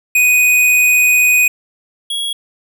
square tone pair in turn, 2489 / 3322 Hz, D#7 / G#7, 0 / 0 cents, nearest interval perfect fourth, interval 500 cents, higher second, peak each -9 / -18 dBFS, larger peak first, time 0.15-1.48 / 2.1-2.33 s, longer first, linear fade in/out 5 ms, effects none

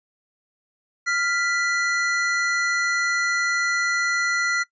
square tone pair together, 1390.9 / 1975.5 Hz, F6 / B6, -7 / 0 cents, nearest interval tritone, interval 607 cents, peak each -24 dBFS, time 1.06-4.64 s, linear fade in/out 20 ms, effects noise-tail reverb RT60 0.1 s tail -20 dB re dry + resampled to 16000 Hz

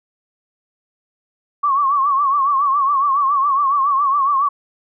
sine tone with vibrato, 1118 Hz, C#6, 14 cents sharp, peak -13 dBFS, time 1.63-4.49 s, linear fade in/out 10 ms, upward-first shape triangle, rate 7.2 Hz, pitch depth 110 cents each way, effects none

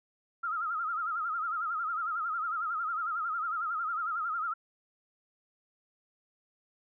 sine tone with vibrato, 1318.5 Hz, E6, in tune, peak -30 dBFS, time 0.43-4.54 s, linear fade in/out 10 ms, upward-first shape sine, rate 11 Hz, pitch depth 110 cents each way, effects none

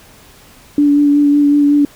sine tone with vibrato, 289.3 Hz, D4, 26 cents flat, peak -7 dBFS, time 0.78-1.85 s, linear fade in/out 2 ms, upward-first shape sine, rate 5.4 Hz, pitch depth 16 cents each way, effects pink hiss -43 dBFS RMS until 1.95 s

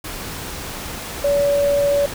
sine tone in noise, 570 Hz, C#5, 48 cents sharp, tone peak -14 dBFS, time 1.24-2.06 s, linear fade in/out 5 ms, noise pink, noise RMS -30 dBFS, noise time 0.04-2.14 s, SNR +13 dB, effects none

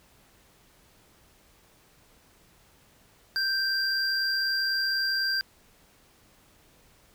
triangle tone pair together, 1566 / 4758 Hz, G6 / D8, -2 / +22 cents, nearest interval octave + perfect fifth, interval 1924 cents, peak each -26 dBFS, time 3.36-5.41 s, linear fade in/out 0 ms, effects pink hiss -60 dBFS RMS until 7.14 s

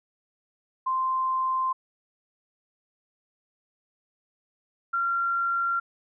sine tone pair in turn, 1043 / 1376.6 Hz, C6 / F6, -6 / -25 cents, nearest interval perfect fourth, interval 481 cents, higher second, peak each -23 dBFS, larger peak neither, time 0.86-1.73 / 4.93-5.8 s, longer neither, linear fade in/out 10 ms, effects none

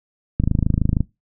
click train, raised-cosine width 5 ms, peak -5 dBFS, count 17, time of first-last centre 0.4-1.006 s, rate 26.4 Hz, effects noise-tail reverb RT60 0.2 s tail -21 dB re dry

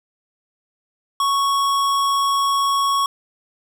sine tone with hard clipping, 1109 Hz, C#6, in tune, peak -18 dBFS, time 1.2-3.06 s, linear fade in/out 2 ms, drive 17 dB, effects none

